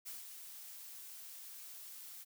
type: noise with ADSR envelope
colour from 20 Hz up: blue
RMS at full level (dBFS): -45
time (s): 0.05-2.25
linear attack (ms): 25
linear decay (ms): 150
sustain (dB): -6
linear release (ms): 30
effects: none

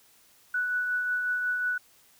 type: tone with tremolo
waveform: sine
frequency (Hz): 1480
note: F#6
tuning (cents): 0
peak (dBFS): -24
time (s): 0.54-1.78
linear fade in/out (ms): 5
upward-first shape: triangle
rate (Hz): 5.5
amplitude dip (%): 35
effects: white hiss -60 dBFS RMS until 2.19 s

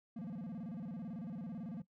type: tone with vibrato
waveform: triangle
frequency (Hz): 199.4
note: G3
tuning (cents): +30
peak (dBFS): -39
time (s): 0.16-1.82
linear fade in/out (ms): 5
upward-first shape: square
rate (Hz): 18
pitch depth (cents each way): 260
effects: noise-tail reverb RT60 0.1 s tail -17 dB re dry

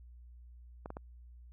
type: clicks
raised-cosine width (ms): 1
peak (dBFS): -28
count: 3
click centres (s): 0.859 / 0.904 / 0.969
effects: added 60 Hz sine -51 dBFS peak until 1.52 s

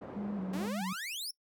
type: band-pass noise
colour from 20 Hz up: pink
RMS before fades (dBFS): -45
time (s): 0.01-0.69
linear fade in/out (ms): 10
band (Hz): 180 to 770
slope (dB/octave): 12
type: tone with vibrato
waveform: sine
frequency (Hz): 196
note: G3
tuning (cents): 0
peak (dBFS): -34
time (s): 0.16-0.93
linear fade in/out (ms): 5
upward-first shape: square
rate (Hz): 2.3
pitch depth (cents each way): 76
type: exponential sweep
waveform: sawtooth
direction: up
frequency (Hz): 260.3 to 5588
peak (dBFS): -34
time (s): 0.53-1.31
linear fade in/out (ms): 5
effects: noise-tail reverb RT60 0.1 s tail -22 dB re dry

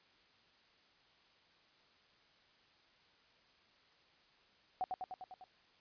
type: tone with echo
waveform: sine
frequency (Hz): 747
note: F#5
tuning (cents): +16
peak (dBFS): -33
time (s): 4.81-4.84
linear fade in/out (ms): 0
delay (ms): 100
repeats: 6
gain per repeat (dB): -3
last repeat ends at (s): 5.44
effects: white hiss -68 dBFS RMS until 5.8 s + resampled to 11025 Hz

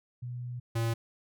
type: tone pair in turn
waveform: sine / square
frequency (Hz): 122.7 / 114.81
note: B2 / A#2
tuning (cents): -11 / -26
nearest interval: minor second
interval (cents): 115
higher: first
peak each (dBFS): -35 / -28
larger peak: second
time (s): 0.22-0.6 / 0.75-0.94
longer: first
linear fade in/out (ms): 10
effects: none

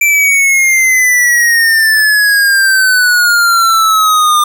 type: exponential sweep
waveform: square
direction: down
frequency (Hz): 2349 to 1200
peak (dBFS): -7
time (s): 0.01-4.44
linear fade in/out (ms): 5
effects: none

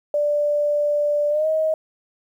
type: tone with pitch glide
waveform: sine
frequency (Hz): 588 to 630.2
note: D5 to D#5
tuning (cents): +2 to +22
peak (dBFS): -17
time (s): 0.14-1.74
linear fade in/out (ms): 2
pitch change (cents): +120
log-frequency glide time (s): 1.3-1.47
effects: 9-bit

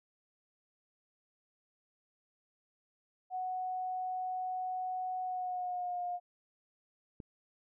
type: tone with pitch glide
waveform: sine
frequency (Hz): 740 to 711.5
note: F#5 to F5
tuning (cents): 0 to +32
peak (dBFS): -34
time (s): 3.3-6.2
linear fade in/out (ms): 50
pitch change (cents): -68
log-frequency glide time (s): 5.22-6.02
type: click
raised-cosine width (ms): 3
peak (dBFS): -32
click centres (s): 7.202
effects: none

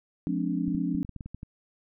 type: chord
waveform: sine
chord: D half-diminished seventh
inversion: first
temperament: just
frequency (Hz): 176.2 / 211.4 / 264.3 / 293.7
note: F3 / Ab3 / C4 / D4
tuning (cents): +16 / +31 / +18 / 0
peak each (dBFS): -30 / -34 / -31 / -31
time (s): 0.27-1.03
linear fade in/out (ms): 0
type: clicks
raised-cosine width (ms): 5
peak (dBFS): -26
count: 10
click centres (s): 0.68 / 0.749 / 0.949 / 1.049 / 1.093 / 1.163 / 1.208 / 1.26 / 1.346 / 1.431
effects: none

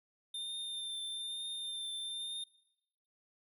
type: tone with vibrato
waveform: square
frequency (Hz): 3600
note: A7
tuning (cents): +39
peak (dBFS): -39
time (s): 0.34-2.44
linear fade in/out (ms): 5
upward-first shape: triangle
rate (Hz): 1.1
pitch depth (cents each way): 23
effects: noise-tail reverb RT60 0.9 s tail -21 dB re dry

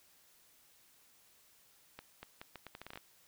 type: accelerating click train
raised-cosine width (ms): 0.3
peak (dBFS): -30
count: 12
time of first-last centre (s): 1.99-2.975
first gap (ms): 240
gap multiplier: 0.77
effects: white hiss -66 dBFS RMS until 3.27 s

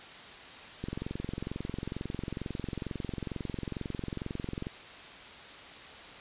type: click train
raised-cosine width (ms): 3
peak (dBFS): -22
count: 86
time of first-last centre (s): 0.84-4.669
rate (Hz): 22.2
effects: white hiss -47 dBFS RMS until 6.2 s + resampled to 8000 Hz

